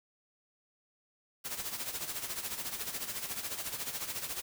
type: noise with tremolo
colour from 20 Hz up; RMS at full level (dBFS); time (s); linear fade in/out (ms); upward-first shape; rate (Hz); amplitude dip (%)
white; -36; 1.44-4.42; 20; sine; 14; 65
effects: none